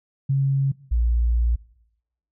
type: tone pair in turn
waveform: sine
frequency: 136.8 / 58.34 Hz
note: C#3 / A#1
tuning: -23 / +2 cents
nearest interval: octave + minor third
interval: 1475 cents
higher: first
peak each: -17 dBFS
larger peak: neither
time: 0.29-0.72 / 0.91-1.56 s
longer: second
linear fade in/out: 10 ms
effects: noise-tail reverb RT60 0.8 s tail -21 dB re dry